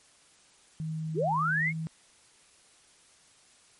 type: tone with pitch glide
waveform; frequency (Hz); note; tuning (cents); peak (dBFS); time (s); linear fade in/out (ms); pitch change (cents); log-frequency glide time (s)
sine; 158.2 to 160.59; D#3 to E3; +29 to -45; -31; 0.8-1.87; 0; +26; 1.54-1.74
type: linear sweep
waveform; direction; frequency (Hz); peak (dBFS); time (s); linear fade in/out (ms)
sine; up; 277.2 to 2232; -25; 1.14-1.73; 50
effects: white hiss -60 dBFS RMS until 3.79 s + MP3 48 kbps